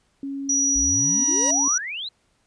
sine tone with pitch glide, 276.1 to 279 Hz, C#4 to C#4, -7 to +11 cents, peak -27 dBFS, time 0.23-1.68 s, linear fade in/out 2 ms, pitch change +18 cents, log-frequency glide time 0.92-1.15 s
sine tone, 5820 Hz, F#8, 29 cents flat, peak -18 dBFS, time 0.49-1.78 s, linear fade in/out 5 ms
sawtooth tone with exponential growth, 956 Hz, A#5, 43 cents sharp, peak -21 dBFS, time 0.72-1.51 s, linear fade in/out 5 ms, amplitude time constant 170 ms
sine exponential sweep, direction up, 53 to 4186 Hz, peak -28 dBFS, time 0.75-2.09 s, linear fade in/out 10 ms
effects pink hiss -66 dBFS RMS until 2.46 s + resampled to 22050 Hz

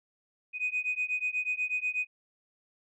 sine beating tone pair, 2491 / 2499.2 Hz, D#7 / D#7, +1 / +7 cents, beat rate 8.2 Hz, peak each -31 dBFS, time 0.53-2.07 s, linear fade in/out 50 ms, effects tanh soft clip ceiling -22 dBFS

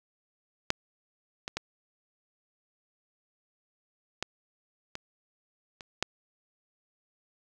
clicks, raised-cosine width 0.2 ms, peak -7 / -17 / -14 / -13 / -19 / -25 / -9 dBFS, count 7, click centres 0.704 / 1.479 / 1.57 / 4.226 / 4.954 / 5.808 / 6.026 s, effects none

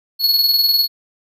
square tone with tremolo, 4363 Hz, C#8, 28 cents flat, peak -11 dBFS, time 0.19-0.88 s, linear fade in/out 50 ms, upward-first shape square, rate 20 Hz, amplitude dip 45%, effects none

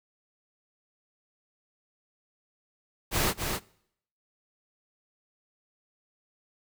pink noise with echo, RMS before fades -26 dBFS, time 3.11-3.34 s, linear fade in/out 50 ms, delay 260 ms, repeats 1, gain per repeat -5 dB, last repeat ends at 3.6 s, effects noise-tail reverb RT60 0.7 s tail -23 dB re dry

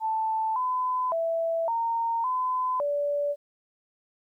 sine tone with pitch steps, 882 / 1011 / 661 / 921 / 1015 / 578 Hz, A5 / B5 / E5 / A#5 / B5 / D5, +4 / +40 / +5 / -21 / +47 / -28 cents, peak -24 dBFS, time 0-3.36 s, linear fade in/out 50 ms, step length 560 ms, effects 11-bit

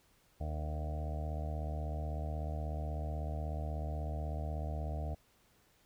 harmonic tone with a mistuned harmonic, 76.3 Hz, D#2, 33 cents flat, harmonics 1 / 2 / 3 / 4 / 6 / 7 / 8 / 9 / 10, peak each -36 / -44 / -51 / -52 / -53 / -54 / -49 / -48 / -52 dBFS, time 0.4-5.15 s, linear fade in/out 10 ms, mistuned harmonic 1, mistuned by -22 cents, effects pink hiss -69 dBFS RMS until 5.85 s

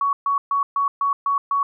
sine tone bursts, 1120 Hz, C#6, 18 cents sharp, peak -17 dBFS, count 7, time 0.01-1.63 s, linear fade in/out 2 ms, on 120 ms, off 130 ms, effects none

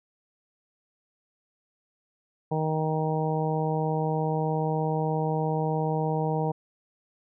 harmonic tone, 156.8 Hz, D#3, 14 cents sharp, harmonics 1 / 2 / 3 / 4 / 5 / 6, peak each -27 / -35 / -30 / -35 / -32 / -35 dBFS, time 2.51-6.52 s, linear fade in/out 10 ms, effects none

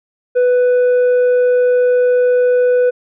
sine tone with tanh clipping, 495.7 Hz, B4, 6 cents sharp, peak -10 dBFS, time 0.35-2.91 s, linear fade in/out 20 ms, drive 4 dB, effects none

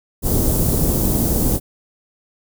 pink band-stop noise, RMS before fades -17 dBFS, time 0.22-1.6 s, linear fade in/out 50 ms, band 420 to 11000 Hz, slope 12 dB/octave, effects none

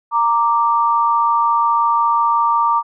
sine tone pair together, 929.1 / 1174.7 Hz, A#5 / D6, -6 / 0 cents, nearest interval major third, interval 406 cents, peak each -15 dBFS, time 0.11-2.83 s, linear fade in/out 50 ms, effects none

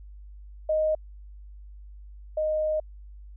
sine tone pair in turn, 622.3 / 618.9 Hz, D#5 / D#5, 0 / -9 cents, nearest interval unison, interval 9 cents, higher first, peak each -21 / -23 dBFS, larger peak first, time 0.69-0.95 / 2.37-2.8 s, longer second, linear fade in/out 5 ms, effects added 50 Hz sine -42 dBFS peak until 3.36 s

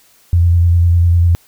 sine tone with vibrato, 86 Hz, F2, 26 cents flat, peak -7 dBFS, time 0.33-1.35 s, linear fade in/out 0 ms, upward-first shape sine, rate 10 Hz, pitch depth 25 cents each way, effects white hiss -50 dBFS RMS until 1.47 s

